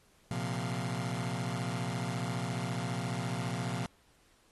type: chord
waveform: sawtooth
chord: Bb suspended second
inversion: none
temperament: just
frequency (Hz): 116.54 / 131.11 / 174.81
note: Bb2 / C3 / F3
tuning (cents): 0 / +4 / +2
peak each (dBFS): -33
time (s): 0.31-3.86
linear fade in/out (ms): 0
effects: pink hiss -66 dBFS RMS until 4.51 s + AAC 32 kbps